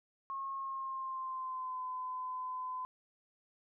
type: tone with pitch glide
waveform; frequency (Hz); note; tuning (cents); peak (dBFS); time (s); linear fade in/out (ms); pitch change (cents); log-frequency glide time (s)
sine; 1084 to 1017.3; C#6 to C6; -39 to -49; -37; 0.3-2.85; 0; -110; 0.56-1.82
effects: none